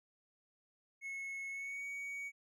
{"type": "tone with pitch glide", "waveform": "triangle", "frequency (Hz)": [2187, 2250], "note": ["C#7", "C#7"], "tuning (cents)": [-24, 25], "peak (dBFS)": -39, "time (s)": [1.01, 2.32], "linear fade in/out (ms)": 50, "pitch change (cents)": 49, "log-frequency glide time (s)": [1.5, 1.84], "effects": []}